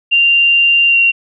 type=tone with pitch glide; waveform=sine; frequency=2781 to 2755 Hz; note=F7 to F7; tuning=-8 to -24 cents; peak=-7 dBFS; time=0.11-1.12 s; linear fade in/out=20 ms; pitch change=-16 cents; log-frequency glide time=0.87-0.97 s; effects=none